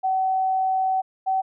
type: tone pair in turn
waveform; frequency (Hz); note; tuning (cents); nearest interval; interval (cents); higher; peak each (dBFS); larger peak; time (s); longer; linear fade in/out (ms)
sine; 758 / 762.3; F#5 / G5; +42 / -49; unison; 9; second; -19; neither; 0.03-1.02 / 1.26-1.42; first; 20
effects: none